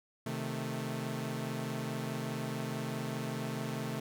sawtooth chord, A diminished, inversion first, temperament equal, 130.81 / 155.56 / 220 Hz, C3 / Eb3 / A3, 0 / 0 / 0 cents, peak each -35 / -37 / -35 dBFS, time 0.26-4 s, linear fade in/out 5 ms, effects none

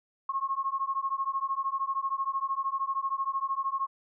sine beating tone pair, 1078 / 1091 Hz, C#6 / C#6, -49 / -28 cents, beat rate 13 Hz, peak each -31 / -31 dBFS, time 0.29-3.87 s, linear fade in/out 5 ms, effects none

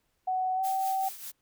sine tone with pitch glide, 746 to 767.9 Hz, F#5 to G5, +14 to -36 cents, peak -26 dBFS, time 0.27-1.09 s, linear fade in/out 10 ms, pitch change +50 cents, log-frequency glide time 0.55-0.63 s
blue noise with tremolo, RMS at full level -39 dBFS, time 0.63-1.32 s, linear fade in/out 20 ms, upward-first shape triangle, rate 5 Hz, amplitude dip 65%
effects pink hiss -75 dBFS RMS until 1.41 s

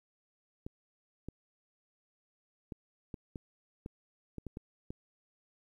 clicks, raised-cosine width 3 ms, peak -28 dBFS, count 10, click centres 0.665 / 1.286 / 2.722 / 3.142 / 3.358 / 3.861 / 4.383 / 4.467 / 4.571 / 4.905 s, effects 11-bit

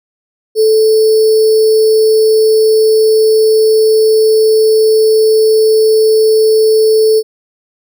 sine tone with sample-and-hold, 437.2 Hz, A4, 11 cents flat, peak -5 dBFS, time 0.55-7.23 s, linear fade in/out 50 ms, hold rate 4900 Hz, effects none

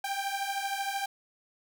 sawtooth beating tone pair, 784 / 797 Hz, G5 / G5, 0 / +28 cents, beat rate 13 Hz, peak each -30 dBFS, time 0.04-1.06 s, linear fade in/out 5 ms, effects none

